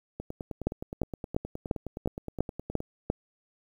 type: two click trains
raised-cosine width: 2 ms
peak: -12 / -22 dBFS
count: 8 / 26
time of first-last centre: 0.67-3.101 / 0.2-2.804 s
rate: 2.88 / 9.6 Hz
effects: 9-bit